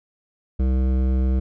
triangle tone with hard clipping, 64.6 Hz, C2, 21 cents flat, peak -19 dBFS, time 0.59-1.4 s, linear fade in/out 10 ms, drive 17 dB, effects none

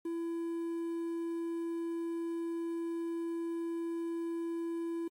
triangle tone with quantisation, 335 Hz, E4, 28 cents sharp, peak -32 dBFS, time 0.05-5.08 s, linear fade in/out 5 ms, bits 10, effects AAC 48 kbps

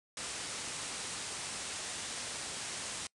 white low-pass noise, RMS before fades -41 dBFS, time 0.17-3.07 s, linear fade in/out 2 ms, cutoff 9700 Hz, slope 96 dB/octave, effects noise-tail reverb RT60 0.1 s tail -25 dB re dry + high-pass 60 Hz 12 dB/octave

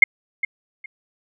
sine tone with echo, 2140 Hz, C7, 38 cents sharp, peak -4 dBFS, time 0.02-0.04 s, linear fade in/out 5 ms, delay 410 ms, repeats 2, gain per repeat -14 dB, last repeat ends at 0.86 s, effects none

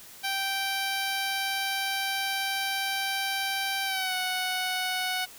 10% pulse tone with pitch glide, 781 to 739.3 Hz, G5 to F#5, -7 to -2 cents, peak -19 dBFS, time 0.23-5.26 s, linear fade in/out 20 ms, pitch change -95 cents, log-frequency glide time 3.85-4.14 s, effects white hiss -48 dBFS RMS until 5.38 s

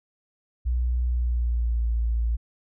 sine tone with pitch glide, 61 to 57.24 Hz, B1 to A#1, -21 to -31 cents, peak -21 dBFS, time 0.65-2.37 s, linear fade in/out 20 ms, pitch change -110 cents, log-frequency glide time 1.08-1.89 s, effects none

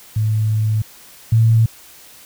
sine tone pair in turn, 108.5 / 112.99 Hz, A2 / A2, -24 / +46 cents, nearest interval minor second, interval 70 cents, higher second, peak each -14 / -9 dBFS, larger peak second, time 0.16-0.82 / 1.32-1.66 s, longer first, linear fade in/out 5 ms, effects white hiss -43 dBFS RMS until 2.25 s

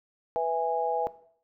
harmonic tone, 164.8 Hz, E3, in tune, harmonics 3 / 4 / 5, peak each -29 / -29 / -29 dBFS, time 0.36-1.07 s, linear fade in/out 0 ms, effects noise-tail reverb RT60 0.6 s tail -17 dB re dry

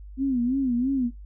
sine tone with vibrato, 255.5 Hz, C4, 41 cents flat, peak -21 dBFS, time 0.17-1.11 s, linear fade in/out 50 ms, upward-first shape sine, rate 3 Hz, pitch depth 130 cents each way, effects noise-tail reverb RT60 0.2 s tail -22 dB re dry + added 50 Hz sine -39 dBFS peak until 1.25 s

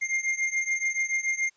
square beating tone pair, 2111 / 2118 Hz, C7 / C7, +15 / +21 cents, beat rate 7 Hz, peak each -28 / -30 dBFS, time 0.01-1.5 s, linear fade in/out 20 ms, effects white hiss -66 dBFS RMS until 1.56 s + resampled to 16000 Hz

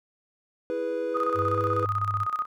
triangle chord, E major, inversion none, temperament equal, 329.6 / 415.3 / 493.9 Hz, E4 / G#4 / B4, 0 / 0 / 0 cents, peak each -32 / -32 / -26 dBFS, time 0.7-1.85 s, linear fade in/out 0 ms
sine tone with tremolo, 1244.5 Hz, D#6, in tune, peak -23 dBFS, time 1.14-2.46 s, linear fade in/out 20 ms, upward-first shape square, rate 16 Hz, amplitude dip 70%
sine tone with pitch glide, 98 to 101.81 Hz, G2 to G#2, 0 to -34 cents, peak -29 dBFS, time 1.34-2.27 s, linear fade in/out 50 ms, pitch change +66 cents, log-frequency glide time 1.47-1.57 s
effects none

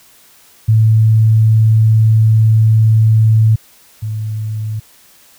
sine tone pair in turn, 110.3 / 108.41 Hz, A2 / A2, +5 / -25 cents, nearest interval unison, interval 30 cents, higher first, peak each -6 / -17 dBFS, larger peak first, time 0.68-3.56 / 4.02-4.8 s, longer first, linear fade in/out 10 ms, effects white hiss -46 dBFS RMS until 5.38 s

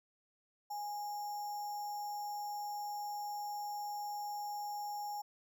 sine tone with sample-and-hold, 828 Hz, G#5, 5 cents flat, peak -38 dBFS, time 0.7-5.22 s, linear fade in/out 10 ms, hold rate 6300 Hz, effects none

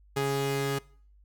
sawtooth tone pair together, 138.59 / 415.3 Hz, C#3 / G#4, 0 / 0 cents, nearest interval octave + perfect fifth, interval 1900 cents, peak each -26 dBFS, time 0.16-0.79 s, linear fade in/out 10 ms, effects noise-tail reverb RT60 0.5 s tail -22 dB re dry + added 50 Hz sine -55 dBFS peak until 1.24 s

